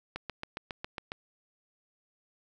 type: click train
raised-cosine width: 0.3 ms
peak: -20 dBFS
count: 8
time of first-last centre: 0.16-1.119 s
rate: 7.3 Hz
effects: none